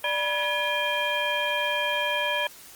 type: tone cluster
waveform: sine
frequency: 590 / 973 / 1690 / 2411 / 3187 Hz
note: D5 / B5 / G#6 / D7 / G7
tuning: +8 / -26 / +30 / +45 / +28 cents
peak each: -30 dBFS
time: 0.04-2.47 s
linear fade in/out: 2 ms
effects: white hiss -47 dBFS RMS until 2.75 s + Opus 24 kbps